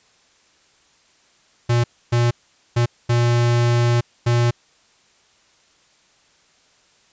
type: tone bursts at uneven times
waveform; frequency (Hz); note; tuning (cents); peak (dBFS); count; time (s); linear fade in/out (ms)
square; 119.4; A#2; +42; -15; 5; 1.69-1.84 / 2.12-2.31 / 2.76-2.86 / 3.09-4.01 / 4.26-4.51; 10
effects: white hiss -57 dBFS RMS until 7.12 s + resampled to 16000 Hz